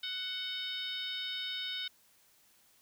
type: harmonic tone with a mistuned harmonic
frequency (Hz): 740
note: F#5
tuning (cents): 0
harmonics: 2 / 3 / 4 / 5 / 6 / 7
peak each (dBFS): -46 / -46 / -41 / -38 / -51 / -50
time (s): 0.03-1.88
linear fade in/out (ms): 5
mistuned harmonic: 4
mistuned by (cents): +39
effects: white hiss -66 dBFS RMS until 2.81 s